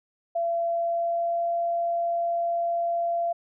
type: tone with pitch glide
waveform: sine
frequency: 678 to 683.9 Hz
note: E5 to F5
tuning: +49 to -36 cents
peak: -23 dBFS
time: 0.35-3.33 s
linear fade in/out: 10 ms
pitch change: +15 cents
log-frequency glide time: 0.66-1.51 s
effects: none